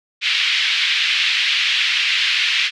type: band-pass noise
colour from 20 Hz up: pink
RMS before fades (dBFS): -18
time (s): 0.21-2.71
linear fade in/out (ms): 50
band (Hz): 2200 to 3800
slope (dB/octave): 24
effects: none